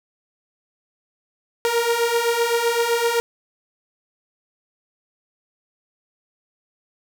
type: beating tone pair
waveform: sawtooth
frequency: 463.5 / 471.3 Hz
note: A#4 / A#4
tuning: -10 / +19 cents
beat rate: 7.8 Hz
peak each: -19 / -16 dBFS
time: 1.65-3.2 s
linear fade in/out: 0 ms
effects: none